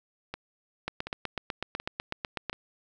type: two click trains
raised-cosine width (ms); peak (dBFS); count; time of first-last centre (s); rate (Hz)
0.3; -19 / -15; 4 / 14; 0.34-2.53 / 0.88-2.497; 1.37 / 8.04
effects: none